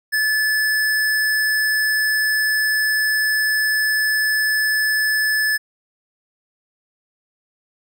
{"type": "tone", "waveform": "square", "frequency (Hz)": 1732, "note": "A6", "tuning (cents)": -28, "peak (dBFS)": -17, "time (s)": [0.12, 5.58], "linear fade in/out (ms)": 20, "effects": []}